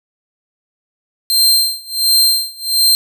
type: tone with tremolo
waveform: sawtooth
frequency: 4157 Hz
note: C8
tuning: 12 cents flat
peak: -5 dBFS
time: 1.3-2.95 s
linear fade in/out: 0 ms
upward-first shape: sine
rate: 1.4 Hz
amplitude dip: 95%
effects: none